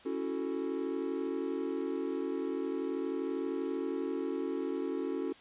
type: chord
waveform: triangle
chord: F# minor seventh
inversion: second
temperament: equal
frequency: 277.2 / 329.6 / 370 / 440 Hz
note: C#4 / E4 / F#4 / A4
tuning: 0 / 0 / 0 / 0 cents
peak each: -35 / -37 / -35 / -37 dBFS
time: 0.05-5.33 s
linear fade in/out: 10 ms
effects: white hiss -56 dBFS RMS until 5.4 s + resampled to 8000 Hz